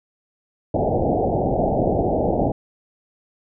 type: low-pass noise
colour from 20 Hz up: white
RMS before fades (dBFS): -20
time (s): 0.74-2.52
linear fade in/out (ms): 5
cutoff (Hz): 800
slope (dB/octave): 96
effects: none